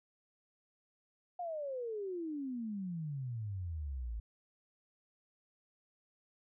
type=exponential sweep; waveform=sine; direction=down; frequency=724 to 52.9 Hz; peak=-37 dBFS; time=1.39-4.2 s; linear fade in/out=5 ms; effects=none